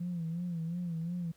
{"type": "tone with vibrato", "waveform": "sine", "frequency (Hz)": 170, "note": "F3", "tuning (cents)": -46, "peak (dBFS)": -32, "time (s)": [0, 1.32], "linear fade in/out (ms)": 10, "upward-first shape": "sine", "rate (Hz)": 2.8, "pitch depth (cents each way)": 82, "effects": ["tanh soft clip ceiling -29 dBFS", "pink hiss -66 dBFS RMS until 1.36 s"]}